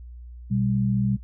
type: tone pair together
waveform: sine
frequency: 123.1 / 197.51 Hz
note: B2 / G3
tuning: -5 / +13 cents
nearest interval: minor sixth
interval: 818 cents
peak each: -23 dBFS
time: 0.5-1.17 s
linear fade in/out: 20 ms
effects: noise-tail reverb RT60 0.1 s tail -18 dB re dry + added 60 Hz sine -38 dBFS peak until 1.23 s